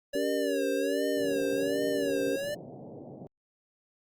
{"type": "tone with vibrato", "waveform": "square", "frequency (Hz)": 565, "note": "C#5", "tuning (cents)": 33, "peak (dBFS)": -32, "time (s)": [0.13, 2.55], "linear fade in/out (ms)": 10, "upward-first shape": "sine", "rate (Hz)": 1.3, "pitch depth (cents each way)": 120}
{"type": "chord", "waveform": "sine", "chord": "G diminished", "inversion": "second", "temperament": "just", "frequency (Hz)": [282.2, 392, 470.4], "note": ["Db4", "G4", "Bb4"], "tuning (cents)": [31, 0, 16], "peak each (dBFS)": -32, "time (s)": [0.15, 2.36], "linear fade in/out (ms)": 2}
{"type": "band-pass noise", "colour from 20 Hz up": "pink", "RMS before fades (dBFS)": -45, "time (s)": [1.17, 3.27], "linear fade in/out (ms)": 0, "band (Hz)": [120, 730], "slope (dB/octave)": 48}
{"effects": ["Opus 48 kbps"]}